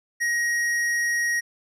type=tone with hard clipping; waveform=triangle; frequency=1887 Hz; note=A#6; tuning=21 cents sharp; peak=-23 dBFS; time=0.2-1.41 s; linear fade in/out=20 ms; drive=14 dB; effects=none